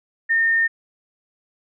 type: tone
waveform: sine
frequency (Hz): 1823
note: A#6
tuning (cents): -39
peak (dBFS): -15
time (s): 0.29-0.68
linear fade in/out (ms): 20
effects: none